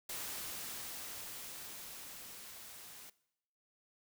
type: noise with level ramp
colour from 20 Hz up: white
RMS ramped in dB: -42 to -53 dBFS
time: 0.09-3.1 s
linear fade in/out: 5 ms
effects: noise-tail reverb RT60 0.8 s tail -20 dB re dry